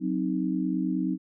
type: chord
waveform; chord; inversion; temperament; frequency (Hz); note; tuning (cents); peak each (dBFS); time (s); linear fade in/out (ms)
sine; C diminished; second; equal; 185 / 261.6 / 311.1; Gb3 / C4 / Eb4; 0 / 0 / 0; -29; 0-1.18; 50
effects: none